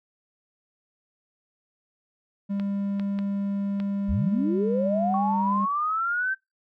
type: tone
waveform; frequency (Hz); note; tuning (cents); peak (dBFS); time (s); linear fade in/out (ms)
triangle; 199.5; G3; +31; -23; 2.49-5.66; 20
type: clicks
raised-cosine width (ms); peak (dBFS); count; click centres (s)
0.3; -23; 4; 2.598 / 2.997 / 3.189 / 3.801
type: linear sweep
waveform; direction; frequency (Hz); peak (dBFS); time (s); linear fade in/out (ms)
sine; up; 47.96 to 1568; -23; 4.08-6.35; 20
type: tone with exponential decay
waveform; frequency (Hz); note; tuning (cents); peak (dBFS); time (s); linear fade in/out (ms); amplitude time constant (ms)
sine; 1108.7; C#6; 0; -28; 5.14-5.97; 1; 180
effects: noise-tail reverb RT60 0.2 s tail -25 dB re dry